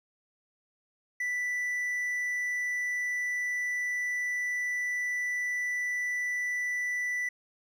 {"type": "tone", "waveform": "triangle", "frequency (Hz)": 1975.5, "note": "B6", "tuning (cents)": 0, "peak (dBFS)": -27, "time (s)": [1.2, 7.29], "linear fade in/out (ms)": 5, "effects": []}